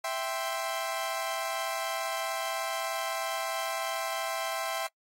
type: chord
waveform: sawtooth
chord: C major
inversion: first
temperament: equal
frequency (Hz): 659.3 / 784 / 1046.5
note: E5 / G5 / C6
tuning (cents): 0 / 0 / 0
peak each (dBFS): -30 / -32 / -33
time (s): 0.04-4.87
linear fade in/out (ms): 5
effects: noise-tail reverb RT60 0.1 s tail -22 dB re dry + AAC 48 kbps